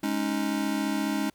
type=chord; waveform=square; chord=Ab suspended fourth; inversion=none; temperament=just; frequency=207.7 / 276.9 / 311.5 Hz; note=Ab3 / Db4 / Eb4; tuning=0 / -2 / +2 cents; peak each=-31 dBFS; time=0.03-1.3 s; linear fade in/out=5 ms; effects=pink hiss -65 dBFS RMS until 1.34 s